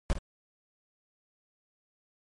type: noise with echo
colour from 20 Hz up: brown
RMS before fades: -24 dBFS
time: 0.1-0.13 s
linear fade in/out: 0 ms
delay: 54 ms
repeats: 1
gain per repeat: -11 dB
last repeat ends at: 0.184 s
effects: MP3 48 kbps